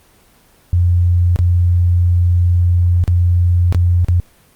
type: tone with dropouts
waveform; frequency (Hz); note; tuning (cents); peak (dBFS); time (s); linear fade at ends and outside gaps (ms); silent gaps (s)
sine; 87.9; F2; +12; -9; 0.73-4.2; 0; 1.36-1.389 / 3.039-3.078 / 3.725-3.747 / 4.046-4.085
effects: pink hiss -50 dBFS RMS until 4.55 s + Opus 24 kbps